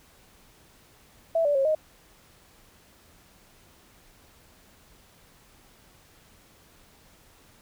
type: tone with pitch steps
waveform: sine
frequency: 659 / 581 / 542 / 622 Hz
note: E5 / D5 / C#5 / D#5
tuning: -1 / -19 / -39 / -1 cents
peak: -20 dBFS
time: 1.35-1.75 s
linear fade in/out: 5 ms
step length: 100 ms
effects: pink hiss -57 dBFS RMS until 7.61 s